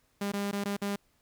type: tone with dropouts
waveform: sawtooth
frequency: 201.4 Hz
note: G3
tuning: 47 cents sharp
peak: -26 dBFS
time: 0.21-0.96 s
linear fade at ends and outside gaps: 5 ms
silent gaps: 0.319-0.335 / 0.514-0.528 / 0.64-0.655 / 0.767-0.817 s
effects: pink hiss -70 dBFS RMS until 1.21 s